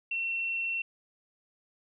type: tone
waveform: sine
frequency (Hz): 2712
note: E7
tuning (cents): +49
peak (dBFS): -29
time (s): 0.11-0.82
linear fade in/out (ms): 5
effects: none